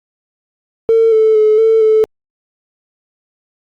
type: tone with pitch steps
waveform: triangle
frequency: 452.2 / 438.7 / 429.9 / 445.9 / 436.1 Hz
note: A4 / A4 / A4 / A4 / A4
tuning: +47 / -5 / -40 / +23 / -15 cents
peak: -3 dBFS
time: 0.89-2.04 s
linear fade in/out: 0 ms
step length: 230 ms
effects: tanh soft clip ceiling -4 dBFS + Opus 48 kbps